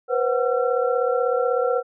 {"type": "tone cluster", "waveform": "sine", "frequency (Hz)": [486.8, 523, 741, 1358], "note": ["B4", "C5", "F#5", "F6"], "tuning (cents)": [-25, -1, 2, -49], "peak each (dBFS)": [-21, -23, -28, -28], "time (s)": [0.08, 1.83], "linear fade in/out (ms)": 50, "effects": []}